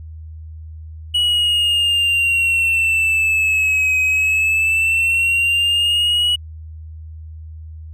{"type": "exponential two-way sweep", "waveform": "triangle", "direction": "down then up", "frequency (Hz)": [2929, 2527, 2929], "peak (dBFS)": -12, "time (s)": [1.14, 6.36], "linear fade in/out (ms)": 10, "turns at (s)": 3.99, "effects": ["added 79 Hz sine -31 dBFS peak until 7.93 s"]}